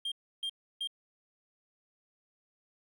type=tone bursts; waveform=triangle; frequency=3199 Hz; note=G7; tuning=34 cents sharp; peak=-31 dBFS; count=3; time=0.05-0.874 s; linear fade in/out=5 ms; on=68 ms; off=310 ms; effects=none